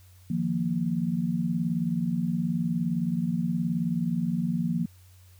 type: chord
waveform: sine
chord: Eb suspended second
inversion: none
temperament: equal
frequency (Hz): 155.56 / 174.61 / 233.1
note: Eb3 / F3 / Bb3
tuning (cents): 0 / 0 / 0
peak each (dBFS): -32 / -27 / -29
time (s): 0.3-4.86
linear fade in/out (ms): 5
effects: added 91 Hz sine -51 dBFS peak until 5.39 s + white hiss -61 dBFS RMS until 5.39 s